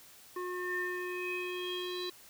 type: tone with low-pass filter sweep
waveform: square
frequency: 360.6 Hz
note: F#4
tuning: 45 cents flat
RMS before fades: -37 dBFS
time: 0.36-2.1 s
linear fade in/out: 5 ms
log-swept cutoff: 1400 to 4100 Hz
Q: 8.7
effects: white hiss -56 dBFS RMS until 2.29 s